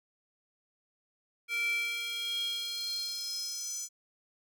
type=tone with high-pass filter sweep; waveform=square; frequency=466.2 Hz; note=A#4; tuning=in tune; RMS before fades=-35 dBFS; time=1.48-3.89 s; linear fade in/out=50 ms; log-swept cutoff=2100 to 6500 Hz; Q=6.8; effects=none